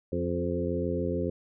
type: harmonic tone with a mistuned harmonic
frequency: 87 Hz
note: F2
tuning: 6 cents flat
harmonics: 1 / 2 / 3 / 4 / 5 / 6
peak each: -34 / -34 / -34 / -34 / -34 / -34 dBFS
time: 0.12-1.3 s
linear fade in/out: 5 ms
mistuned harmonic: 4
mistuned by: +26 cents
effects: none